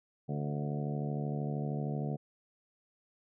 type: harmonic tone with a mistuned harmonic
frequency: 73 Hz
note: D2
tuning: 10 cents flat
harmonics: 2 / 3 / 4 / 5 / 6 / 7 / 8 / 9 / 10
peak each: -34 / -39 / -45 / -47 / -44 / -49 / -50 / -48 / -47 dBFS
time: 0.28-2.17 s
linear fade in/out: 20 ms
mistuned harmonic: 7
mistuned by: +24 cents
effects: none